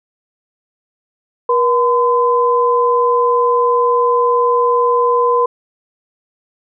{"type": "tone pair together", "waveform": "sine", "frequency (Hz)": [480.7, 1018.6], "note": ["B4", "C6"], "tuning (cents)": [-47, -47], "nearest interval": "octave + minor second", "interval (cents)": 1300, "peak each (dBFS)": -13, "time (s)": [1.49, 5.46], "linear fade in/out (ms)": 5, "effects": []}